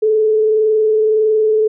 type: tone with frequency modulation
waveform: sine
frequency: 433.2 Hz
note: A4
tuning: 27 cents flat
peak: -10 dBFS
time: 0.02-1.68 s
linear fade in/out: 10 ms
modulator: 21.7 Hz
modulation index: 0.29
effects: none